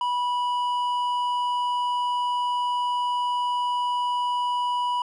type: tone with hard clipping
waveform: sine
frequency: 980 Hz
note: B5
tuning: 14 cents flat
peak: -24 dBFS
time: 0.01-5.02 s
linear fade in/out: 2 ms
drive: 6 dB
effects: resampled to 24000 Hz